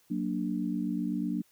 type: chord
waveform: sine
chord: Gb augmented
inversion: none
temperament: equal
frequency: 185 / 233.1 / 293.7 Hz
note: Gb3 / Bb3 / D4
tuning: 0 / 0 / 0 cents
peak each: -33 dBFS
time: 0.1-1.42 s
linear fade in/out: 10 ms
effects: white hiss -66 dBFS RMS until 1.51 s